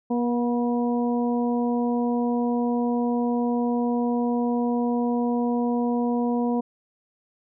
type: harmonic tone with a mistuned harmonic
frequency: 240 Hz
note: B3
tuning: 49 cents flat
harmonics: 1 / 2 / 3 / 4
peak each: -22 / -28 / -32 / -34 dBFS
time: 0.1-6.61 s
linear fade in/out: 10 ms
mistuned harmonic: 4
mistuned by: +16 cents
effects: none